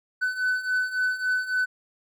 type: beating tone pair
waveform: triangle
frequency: 1503 / 1506.6 Hz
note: F#6 / F#6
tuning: +27 / +31 cents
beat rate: 3.6 Hz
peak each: -27 / -23 dBFS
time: 0.21-1.66 s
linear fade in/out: 20 ms
effects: none